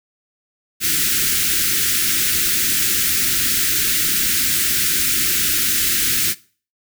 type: band-stop noise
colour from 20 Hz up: white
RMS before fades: -18 dBFS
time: 0.8-6.35 s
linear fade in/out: 50 ms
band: 390 to 1400 Hz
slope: 48 dB/octave
effects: noise-tail reverb RT60 0.4 s tail -20 dB re dry